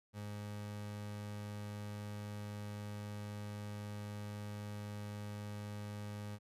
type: tone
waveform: 30% pulse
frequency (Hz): 103.83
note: G#2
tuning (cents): 0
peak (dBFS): -40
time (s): 0.13-6.39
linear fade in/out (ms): 50
effects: resampled to 32000 Hz